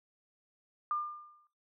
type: tone with exponential decay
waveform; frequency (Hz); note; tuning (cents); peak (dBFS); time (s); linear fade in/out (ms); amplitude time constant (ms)
sine; 1200; D6; +37; -28; 0.91-1.47; 1; 120
effects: noise-tail reverb RT60 0.3 s tail -17 dB re dry